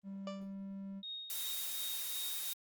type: tone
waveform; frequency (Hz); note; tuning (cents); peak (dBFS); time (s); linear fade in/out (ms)
triangle; 195.5; G3; -4; -40; 0.03-1.03; 50
type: tone with exponential decay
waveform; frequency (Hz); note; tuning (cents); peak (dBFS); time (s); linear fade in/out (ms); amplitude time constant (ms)
30% pulse; 587.3; D5; 0; -37; 0.27-0.54; 2; 58
type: tone with tremolo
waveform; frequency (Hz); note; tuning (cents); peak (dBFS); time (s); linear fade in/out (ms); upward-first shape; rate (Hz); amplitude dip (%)
sine; 3729; A#7; 0; -40; 1.03-2.53; 2; triangle; 2.7; 65
type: noise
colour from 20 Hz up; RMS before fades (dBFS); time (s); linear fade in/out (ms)
blue; -40; 1.3-2.53; 0
effects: Opus 24 kbps